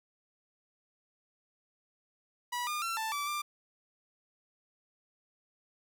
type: tone with pitch steps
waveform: sawtooth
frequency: 974 / 1210 / 1352 / 884 / 1159 / 1187 Hz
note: B5 / D#6 / E6 / A5 / D6 / D6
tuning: -24 / -49 / +43 / +8 / -23 / +18 cents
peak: -29 dBFS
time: 2.52-3.42 s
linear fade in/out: 10 ms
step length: 150 ms
effects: none